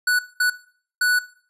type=tone bursts at uneven times; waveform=square; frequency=1480 Hz; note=F#6; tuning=in tune; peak=-17 dBFS; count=3; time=0.07-0.19 / 0.4-0.5 / 1.01-1.19 s; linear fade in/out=5 ms; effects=noise-tail reverb RT60 0.5 s tail -18 dB re dry + resampled to 32000 Hz